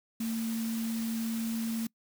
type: tone in noise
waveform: sine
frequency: 226.6 Hz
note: A#3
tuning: 49 cents flat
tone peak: -30 dBFS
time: 0.2-1.87 s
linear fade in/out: 5 ms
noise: white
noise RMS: -43 dBFS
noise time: 0.2-1.87 s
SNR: +10 dB
effects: noise-tail reverb RT60 0.1 s tail -25 dB re dry